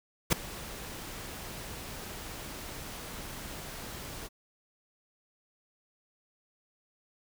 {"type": "noise with ADSR envelope", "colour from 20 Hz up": "pink", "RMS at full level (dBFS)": -22, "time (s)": [0.3, 4.29], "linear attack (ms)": 25, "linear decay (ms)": 6, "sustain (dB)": -20, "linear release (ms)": 35, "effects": []}